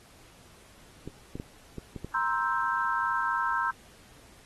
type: clicks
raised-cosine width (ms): 3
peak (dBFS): -23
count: 6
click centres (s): 1.076 / 1.355 / 1.399 / 1.783 / 1.962 / 2.046
type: chord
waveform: sine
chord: C dominant seventh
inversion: third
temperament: equal with one note detuned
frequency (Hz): 943.2 / 1046.5 / 1318.5 / 1568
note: Bb5 / C6 / E6 / G6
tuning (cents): +20 / 0 / 0 / 0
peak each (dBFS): -31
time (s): 2.14-3.71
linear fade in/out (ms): 5
effects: pink hiss -56 dBFS RMS until 4.45 s + AAC 32 kbps